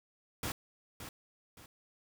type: noise with echo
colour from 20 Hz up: pink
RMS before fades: -37 dBFS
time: 0.43-0.52 s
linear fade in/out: 2 ms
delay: 570 ms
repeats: 2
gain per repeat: -9 dB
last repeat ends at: 1.66 s
effects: none